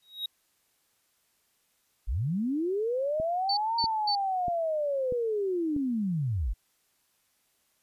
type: tone with exponential growth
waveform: triangle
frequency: 3799 Hz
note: A#7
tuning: 32 cents sharp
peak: -26 dBFS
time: 0.02-0.26 s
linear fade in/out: 5 ms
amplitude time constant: 52 ms
type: linear two-way sweep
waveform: sine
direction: up then down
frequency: 38.89 to 932.3 to 38.89 Hz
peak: -26 dBFS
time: 2.07-6.54 s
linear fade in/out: 20 ms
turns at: 3.77 s
type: click train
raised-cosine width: 3 ms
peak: -25 dBFS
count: 5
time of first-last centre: 3.2-5.764 s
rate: 1.56 Hz
type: tone bursts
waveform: sine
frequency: 4504 Hz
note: C#8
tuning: 27 cents sharp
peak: -26 dBFS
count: 3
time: 3.49-4.153 s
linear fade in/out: 5 ms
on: 81 ms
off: 210 ms
effects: white hiss -71 dBFS RMS until 7.82 s + resampled to 32000 Hz